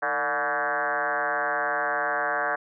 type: tone with frequency modulation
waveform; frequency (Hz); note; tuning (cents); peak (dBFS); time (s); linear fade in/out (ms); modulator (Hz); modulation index
sine; 1137; C#6; +44; -23; 0.02-2.56; 10; 137; 4.4
effects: none